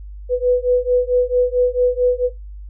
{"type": "beating tone pair", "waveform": "sine", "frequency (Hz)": [493.9, 498.4], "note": ["B4", "B4"], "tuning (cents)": [0, 16], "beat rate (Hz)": 4.5, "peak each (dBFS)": -16, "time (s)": [0.29, 2.3], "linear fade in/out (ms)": 50, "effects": ["noise-tail reverb RT60 0.2 s tail -18 dB re dry", "added 50 Hz sine -31 dBFS peak until 2.69 s"]}